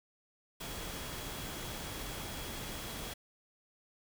sine tone in noise, 3322 Hz, G#7, in tune, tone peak -52 dBFS, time 0.6-3.14 s, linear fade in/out 10 ms, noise pink, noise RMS -42 dBFS, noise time 0.6-3.14 s, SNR -13 dB, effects none

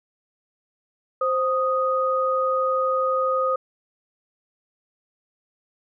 sine tone pair together, 523.3 / 1244.6 Hz, C5 / D#6, 0 / 0 cents, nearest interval octave + minor third, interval 1500 cents, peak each -22 dBFS, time 1.21-3.56 s, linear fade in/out 5 ms, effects none

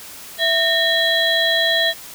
harmonic tone with a mistuned harmonic, 662 Hz, E5, 7 cents sharp, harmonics 1 / 3 / 5 / 6, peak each -21 / -19 / -19 / -22 dBFS, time 0.38-1.94 s, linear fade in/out 50 ms, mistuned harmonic 3, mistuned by -140 cents, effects white hiss -37 dBFS RMS until 2.14 s

